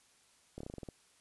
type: slowing click train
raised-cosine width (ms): 2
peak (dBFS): -30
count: 9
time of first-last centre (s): 0.58-0.887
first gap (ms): 25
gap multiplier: 1.12
effects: white hiss -67 dBFS RMS until 1.2 s + resampled to 24000 Hz